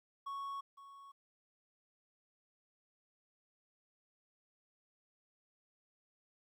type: tone with echo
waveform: triangle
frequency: 1108.7 Hz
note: C#6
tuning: in tune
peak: -38 dBFS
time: 0.26-0.61 s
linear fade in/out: 10 ms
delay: 510 ms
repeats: 1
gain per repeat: -13 dB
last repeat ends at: 1.12 s
effects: 13-bit